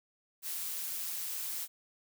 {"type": "noise with amplitude modulation", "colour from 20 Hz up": "blue", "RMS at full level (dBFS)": -36, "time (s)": [0.42, 1.68], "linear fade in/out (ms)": 50, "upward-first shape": "sine", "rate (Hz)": 170, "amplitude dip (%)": 40, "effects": []}